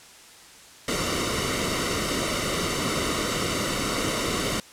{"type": "noise with comb filter", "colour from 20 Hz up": "pink", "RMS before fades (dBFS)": -26, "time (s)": [0.88, 4.6], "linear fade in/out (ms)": 2, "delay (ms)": 1.2, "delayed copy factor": -0.7, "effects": ["white hiss -48 dBFS RMS until 4.72 s", "low-pass 9000 Hz 12 dB/octave"]}